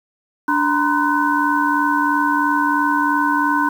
sine tone cluster, 292.7 / 944 / 1027 / 1502 Hz, D4 / A#5 / C6 / F#6, -6 / +22 / -33 / +26 cents, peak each -20 dBFS, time 0.48-3.69 s, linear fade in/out 5 ms, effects 7-bit

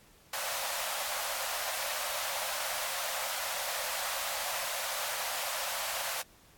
pink high-pass noise, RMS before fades -35 dBFS, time 0.33-6.22 s, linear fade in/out 5 ms, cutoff 530 Hz, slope 96 dB/octave, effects pink hiss -60 dBFS RMS until 6.57 s + AAC 64 kbps

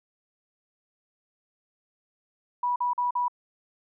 sine tone bursts, 978 Hz, B5, 17 cents flat, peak -23 dBFS, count 4, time 2.63-3.282 s, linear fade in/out 5 ms, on 130 ms, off 44 ms, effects none

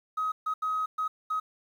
triangle tone bursts at uneven times, 1266 Hz, D#6, 30 cents sharp, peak -23 dBFS, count 5, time 0.17-0.32 / 0.46-0.54 / 0.62-0.86 / 0.98-1.08 / 1.3-1.4 s, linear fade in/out 10 ms, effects tanh soft clip ceiling -24 dBFS + 10-bit

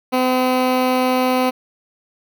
15% pulse tone with notch filter, 255.1 Hz, C4, 44 cents flat, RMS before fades -17 dBFS, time 0.12-1.51 s, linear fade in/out 20 ms, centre 7300 Hz, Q 0.79, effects none

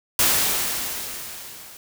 white noise with level ramp, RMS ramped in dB -17 to -43 dBFS, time 0.19-1.77 s, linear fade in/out 2 ms, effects none

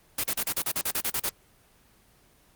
white noise bursts, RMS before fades -27 dBFS, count 12, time 0.18-1.294 s, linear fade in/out 5 ms, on 58 ms, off 38 ms, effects pink hiss -60 dBFS RMS until 2.55 s + Opus 24 kbps

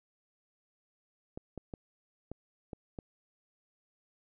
clicks, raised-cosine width 2 ms, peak -27 dBFS, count 6, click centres 1.375 / 1.577 / 1.738 / 2.316 / 2.732 / 2.988 s, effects none

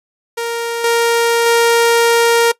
sawtooth tone with level steps, 466.2 Hz, A#4, in tune, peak -14 / -7 / -5 dBFS, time 0.37-2.52 s, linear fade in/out 10 ms, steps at 0.84 / 1.46 s, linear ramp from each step 2 ms, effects noise-tail reverb RT60 0.1 s tail -20 dB re dry + resampled to 32000 Hz

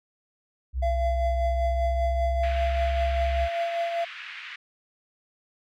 sine tone with pitch glide, 64.2 to 66.62 Hz, C2 to C2, -32 to +32 cents, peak -24 dBFS, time 0.73-3.49 s, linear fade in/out 50 ms, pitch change +64 cents, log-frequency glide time 1.41-2.83 s
triangle tone with tremolo, 680 Hz, F5, 46 cents flat, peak -21 dBFS, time 0.82-4.05 s, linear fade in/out 10 ms, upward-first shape triangle, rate 5.1 Hz, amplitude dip 50%
white band-pass noise, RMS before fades -40 dBFS, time 2.43-4.56 s, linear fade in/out 5 ms, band 1500 to 2700 Hz, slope 24 dB/octave
effects none

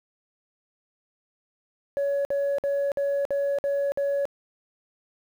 sine tone bursts, 562 Hz, C#5, 24 cents sharp, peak -20 dBFS, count 7, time 1.97-4.254 s, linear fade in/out 0 ms, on 280 ms, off 54 ms, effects tanh soft clip ceiling -21 dBFS + 9-bit

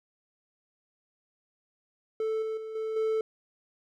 triangle tone with level steps, 440 Hz, A4, in tune, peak -25 / -28 / -34 / -28 / -23 dBFS, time 2.2-3.21 s, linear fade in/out 2 ms, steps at 2.42 / 2.57 / 2.75 / 2.96 s, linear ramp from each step 5 ms, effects none

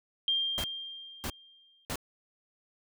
sine tone with exponential decay, 3192 Hz, G7, 31 cents sharp, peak -24 dBFS, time 0.28-1.85 s, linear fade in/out 1 ms, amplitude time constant 340 ms
pink noise bursts, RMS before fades -35 dBFS, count 3, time 0.58-1.957 s, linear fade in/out 0 ms, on 59 ms, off 600 ms
effects none

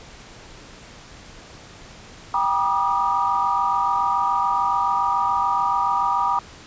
sine tone cluster, 791 / 962 / 1189 / 1236 Hz, G5 / B5 / D6 / D#6, +15 / -46 / +21 / -12 cents, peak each -25 / -21 / -24 / -26 dBFS, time 2.34-6.39 s, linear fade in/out 2 ms, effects pink hiss -43 dBFS RMS until 6.66 s + resampled to 16000 Hz

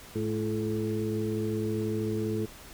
harmonic tone with a mistuned harmonic, 108 Hz, A2, 32 cents flat, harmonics 1 / 2 / 3 / 4, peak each -33 / -33 / -33 / -33 dBFS, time 0.15-2.46 s, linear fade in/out 10 ms, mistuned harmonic 3, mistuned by +64 cents, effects pink hiss -48 dBFS RMS until 2.73 s

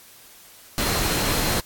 sine tone in noise, 4161 Hz, C8, 10 cents flat, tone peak -33 dBFS, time 0.78-1.6 s, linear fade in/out 0 ms, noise pink, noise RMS -23 dBFS, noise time 0.78-1.6 s, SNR -13 dB, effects white hiss -48 dBFS RMS until 1.65 s + AAC 64 kbps

